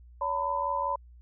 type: tone cluster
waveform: sine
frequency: 566 / 915 / 1000 Hz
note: C#5 / A#5 / B5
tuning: +36 / -32 / +21 cents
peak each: -34 / -32 / -29 dBFS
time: 0.21-0.96 s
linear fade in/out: 5 ms
effects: added 60 Hz sine -49 dBFS peak until 1.21 s